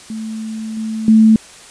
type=tone with level steps; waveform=sine; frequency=220 Hz; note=A3; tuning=in tune; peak=-22 / -19 / -5 dBFS; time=0.1-1.36 s; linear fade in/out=2 ms; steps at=0.77 / 1.08 s; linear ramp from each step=2 ms; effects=white hiss -39 dBFS RMS until 1.7 s + resampled to 22050 Hz